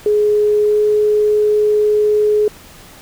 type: tone with pitch glide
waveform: sine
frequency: 419.4 to 421.8 Hz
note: G#4 to G#4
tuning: +17 to +27 cents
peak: -10 dBFS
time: 0.06-2.48 s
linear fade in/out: 2 ms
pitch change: +10 cents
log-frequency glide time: 0.65-0.78 s
effects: pink hiss -40 dBFS RMS until 3.01 s